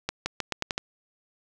accelerating click train, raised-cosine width 0.2 ms, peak -10 dBFS, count 7, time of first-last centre 0.09-0.779 s, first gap 170 ms, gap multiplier 0.84, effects none

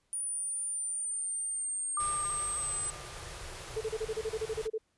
sine exponential sweep, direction down, 9510 to 8100 Hz, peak -32 dBFS, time 0.13-2.9 s, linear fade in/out 0 ms
sine tone with exponential decay, 1200 Hz, D6, 37 cents sharp, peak -30 dBFS, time 1.97-4 s, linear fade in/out 2 ms, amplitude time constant 440 ms
pink band-stop noise, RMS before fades -44 dBFS, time 1.99-4.68 s, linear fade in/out 20 ms, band 170 to 340 Hz, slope 48 dB/octave
sine tone bursts, 440 Hz, A4, in tune, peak -30 dBFS, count 13, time 3.76-4.782 s, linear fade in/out 10 ms, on 50 ms, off 31 ms
effects pink hiss -75 dBFS RMS until 4.97 s + resampled to 24000 Hz

